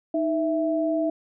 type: tone pair together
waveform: sine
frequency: 312.6 / 659.3 Hz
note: D#4 / E5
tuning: +8 / 0 cents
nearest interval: octave + minor second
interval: 1292 cents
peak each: -24 dBFS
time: 0.14-1.1 s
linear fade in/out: 5 ms
effects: none

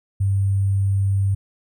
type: tone with sample-and-hold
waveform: sine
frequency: 98 Hz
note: G2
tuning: in tune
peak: -16 dBFS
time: 0.2-1.35 s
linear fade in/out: 10 ms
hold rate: 8820 Hz
effects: none

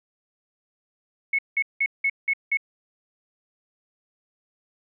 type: tone bursts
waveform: sine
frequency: 2197 Hz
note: C#7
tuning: 16 cents flat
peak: -19 dBFS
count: 6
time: 1.33-2.572 s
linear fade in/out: 5 ms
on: 57 ms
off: 180 ms
effects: none

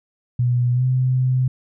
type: tone with pitch glide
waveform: sine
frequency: 122.6 to 128.55 Hz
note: B2 to C3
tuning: -12 to -30 cents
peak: -15 dBFS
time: 0.39-1.48 s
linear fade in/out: 5 ms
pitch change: +82 cents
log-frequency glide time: 0.73-0.84 s
effects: none

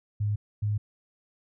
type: tone pair in turn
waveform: sine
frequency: 104.1 / 104.65 Hz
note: G#2 / G#2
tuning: +5 / +14 cents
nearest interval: unison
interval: 9 cents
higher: second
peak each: -24 dBFS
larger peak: neither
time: 0.2-0.36 / 0.62-0.78 s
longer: neither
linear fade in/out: 10 ms
effects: none

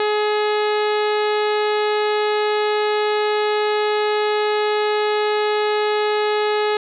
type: harmonic tone with a mistuned harmonic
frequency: 421.8 Hz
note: G#4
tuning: 27 cents sharp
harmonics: 1 / 2 / 3 / 4 / 5 / 6 / 7 / 8 / 9 / 10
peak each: -18 / -24 / -28 / -30 / -32 / -34 / -35 / -36 / -37 / -38 dBFS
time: 0-6.77 s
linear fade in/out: 2 ms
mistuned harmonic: 7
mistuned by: -20 cents
effects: none

